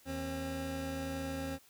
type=tone pair together; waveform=25% pulse; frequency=79.9 / 268.8 Hz; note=D#2 / C4; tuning=+47 / +47 cents; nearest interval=octave + major sixth; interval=2100 cents; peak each=-38 / -34 dBFS; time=0.05-1.59 s; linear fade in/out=50 ms; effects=white hiss -63 dBFS RMS until 1.69 s